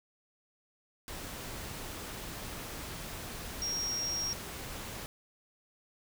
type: tone in noise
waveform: sine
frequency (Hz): 5600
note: F8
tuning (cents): +4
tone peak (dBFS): -32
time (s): 3.62-4.33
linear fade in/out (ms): 0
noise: pink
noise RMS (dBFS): -42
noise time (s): 1.08-5.06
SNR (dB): +7
effects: none